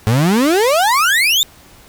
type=exponential sweep; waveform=35% pulse; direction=up; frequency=104.4 to 3729 Hz; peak=-9 dBFS; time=0.07-1.43 s; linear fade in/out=0 ms; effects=pink hiss -44 dBFS RMS until 1.88 s